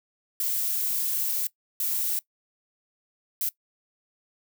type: noise bursts at uneven times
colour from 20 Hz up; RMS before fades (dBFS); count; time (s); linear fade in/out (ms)
violet; -27; 3; 0.4-1.47 / 1.8-2.19 / 3.41-3.49; 2
effects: noise-tail reverb RT60 0.1 s tail -20 dB re dry